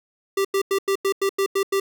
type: tone bursts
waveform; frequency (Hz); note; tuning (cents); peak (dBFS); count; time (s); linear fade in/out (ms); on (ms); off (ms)
square; 391.9; G4; 0; -19; 9; 0.37-1.8; 5; 78; 91
effects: none